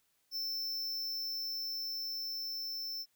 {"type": "tone with level ramp", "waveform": "square", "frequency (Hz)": 5330, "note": "E8", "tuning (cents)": 18, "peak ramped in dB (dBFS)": [-35, -38], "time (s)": [0.31, 3.06], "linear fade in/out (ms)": 50, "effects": ["white hiss -75 dBFS RMS until 3.15 s"]}